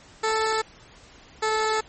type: tone pair in turn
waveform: 15% pulse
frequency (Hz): 440 / 436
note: A4 / A4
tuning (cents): 0 / -16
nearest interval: unison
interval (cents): 16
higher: first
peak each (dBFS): -15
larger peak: neither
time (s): 0.23-0.62 / 1.42-1.81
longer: neither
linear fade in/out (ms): 10
effects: pink hiss -50 dBFS RMS until 1.88 s + MP3 32 kbps